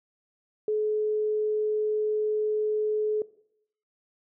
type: tone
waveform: sine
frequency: 427 Hz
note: G#4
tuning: 48 cents sharp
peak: -23 dBFS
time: 0.68-3.22 s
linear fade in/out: 2 ms
effects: noise-tail reverb RT60 0.7 s tail -19 dB re dry